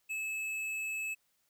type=tone with hard clipping; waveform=sine; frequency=2600 Hz; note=E7; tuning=24 cents flat; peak=-36 dBFS; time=0.09-1.15 s; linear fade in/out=20 ms; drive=9 dB; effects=white hiss -75 dBFS RMS until 1.49 s